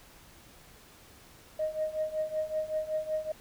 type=tone with tremolo; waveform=sine; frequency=622.3 Hz; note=D#5; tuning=in tune; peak=-25 dBFS; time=1.59-3.32 s; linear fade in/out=5 ms; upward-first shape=triangle; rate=5.3 Hz; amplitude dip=90%; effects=tanh soft clip ceiling -22 dBFS + pink hiss -55 dBFS RMS until 3.4 s